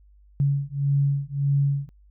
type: beating tone pair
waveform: sine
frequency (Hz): 139.7 / 141.4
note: C#3 / C#3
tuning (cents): +14 / +35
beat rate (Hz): 1.7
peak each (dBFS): -23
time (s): 0.4-1.89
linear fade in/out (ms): 0
effects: added 50 Hz sine -51 dBFS peak until 2.1 s